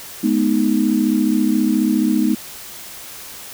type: chord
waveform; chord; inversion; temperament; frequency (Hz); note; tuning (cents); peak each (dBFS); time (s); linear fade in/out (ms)
sine; G# minor; none; equal with one note detuned; 212.3 / 246.9 / 311.1; G#3 / B3 / D#4; +38 / 0 / 0; -18; 0.23-2.35; 10
effects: white hiss -35 dBFS RMS until 3.53 s